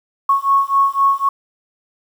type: beating tone pair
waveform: sine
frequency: 1100 / 1103.9 Hz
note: C#6 / C#6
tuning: -14 / -8 cents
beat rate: 3.9 Hz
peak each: -15 dBFS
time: 0.29-1.29 s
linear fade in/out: 5 ms
effects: 7-bit